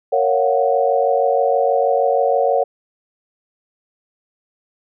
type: chord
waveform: sine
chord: Gb major seventh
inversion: first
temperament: just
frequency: 462.5 / 555 / 693.7 / 740 Hz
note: Bb4 / Db5 / F5 / Gb5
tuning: -14 / +2 / -12 / 0 cents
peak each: -19 / -17 / -22 / -19 dBFS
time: 0.12-2.64 s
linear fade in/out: 10 ms
effects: none